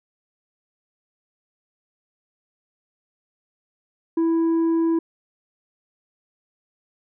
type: tone with tanh clipping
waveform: sine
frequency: 329.6 Hz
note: E4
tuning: in tune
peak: -18 dBFS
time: 4.17-4.99 s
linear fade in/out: 5 ms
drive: 4 dB
effects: none